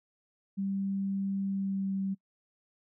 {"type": "tone with pitch glide", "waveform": "sine", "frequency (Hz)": [195.7, 193.68], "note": ["G3", "G3"], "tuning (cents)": [-3, -21], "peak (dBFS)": -29, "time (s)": [0.57, 2.15], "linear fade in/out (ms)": 20, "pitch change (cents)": -18, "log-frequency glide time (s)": [1.45, 1.95], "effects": ["noise-tail reverb RT60 0.1 s tail -26 dB re dry"]}